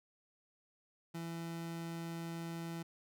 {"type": "tone", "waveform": "30% pulse", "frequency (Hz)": 166.9, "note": "E3", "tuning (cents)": 22, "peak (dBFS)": -38, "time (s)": [1.14, 2.83], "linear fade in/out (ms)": 10, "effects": []}